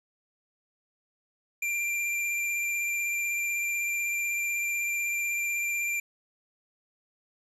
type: tone with vibrato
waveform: square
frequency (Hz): 2372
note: D7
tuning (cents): +17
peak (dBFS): -28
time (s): 1.62-6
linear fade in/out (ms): 5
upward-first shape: sine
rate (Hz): 16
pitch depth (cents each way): 15
effects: resampled to 32000 Hz + 9-bit